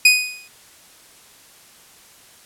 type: tone with exponential decay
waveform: sawtooth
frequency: 2489 Hz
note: D#7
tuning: in tune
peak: -3 dBFS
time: 0.05-0.48 s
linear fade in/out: 5 ms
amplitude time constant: 93 ms
effects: white hiss -48 dBFS RMS until 2.45 s + low-pass 12000 Hz 12 dB/octave